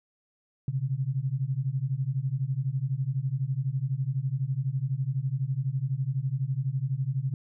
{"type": "beating tone pair", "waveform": "sine", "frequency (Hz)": [127.4, 139.4], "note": ["C3", "C#3"], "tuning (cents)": [-46, 10], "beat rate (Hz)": 12, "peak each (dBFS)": -29, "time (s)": [0.68, 7.34], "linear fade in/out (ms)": 2, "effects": []}